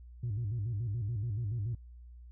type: tone with vibrato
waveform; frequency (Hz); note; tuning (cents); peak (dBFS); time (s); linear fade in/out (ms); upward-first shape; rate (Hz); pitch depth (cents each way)
sine; 110; A2; 0; -30; 0.23-1.75; 5; square; 7; 150
effects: tanh soft clip ceiling -29 dBFS + added 60 Hz sine -48 dBFS peak until 2.31 s